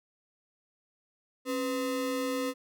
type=ring-modulated tone; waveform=square; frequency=385.8 Hz; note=G4; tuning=28 cents flat; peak=-27 dBFS; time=1.45-2.54 s; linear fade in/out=50 ms; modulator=115 Hz; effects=none